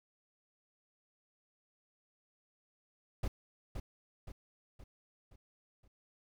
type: noise with echo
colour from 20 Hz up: brown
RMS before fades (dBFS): -34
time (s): 3.23-3.28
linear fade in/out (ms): 5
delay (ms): 520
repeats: 5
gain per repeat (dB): -6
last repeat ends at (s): 5.88
effects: none